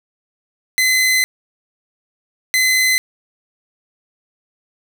sawtooth tone bursts at uneven times, 2038 Hz, C7, 46 cents flat, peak -9 dBFS, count 2, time 0.78-1.24 / 2.54-2.98 s, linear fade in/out 0 ms, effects none

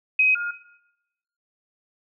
sine tone pair in turn, 2526 / 1417.7 Hz, D#7 / F6, +26 / +26 cents, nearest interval minor seventh, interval 1000 cents, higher first, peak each -14 / -26 dBFS, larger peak first, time 0.19-0.35 / 0.35-0.51 s, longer neither, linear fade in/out 5 ms, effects noise-tail reverb RT60 0.9 s tail -17 dB re dry

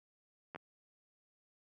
clicks, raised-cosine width 0.5 ms, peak -29 dBFS, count 2, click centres 0.548 / 0.56 s, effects high-pass 150 Hz 12 dB/octave

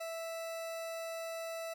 40% pulse tone, 659 Hz, E5, 1 cent flat, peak -38 dBFS, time 0-1.74 s, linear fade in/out 10 ms, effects 13-bit

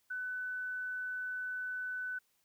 sine tone, 1500 Hz, F#6, 23 cents sharp, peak -36 dBFS, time 0.1-2.19 s, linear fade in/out 10 ms, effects white hiss -75 dBFS RMS until 2.44 s

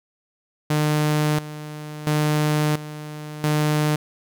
sawtooth tone with tremolo, 151.2 Hz, D#3, 49 cents flat, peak -14 dBFS, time 0.7-3.96 s, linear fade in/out 5 ms, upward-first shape square, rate 0.73 Hz, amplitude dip 80%, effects none

